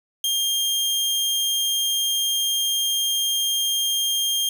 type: tone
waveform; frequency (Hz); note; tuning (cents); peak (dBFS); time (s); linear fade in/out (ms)
sawtooth; 3208; G7; +39; -17; 0.24-4.49; 2
effects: none